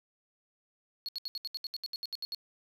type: tone bursts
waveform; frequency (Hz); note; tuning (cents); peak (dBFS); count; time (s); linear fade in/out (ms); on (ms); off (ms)
triangle; 4339; C#8; -38; -33; 14; 1.06-2.347; 0; 26; 71
effects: none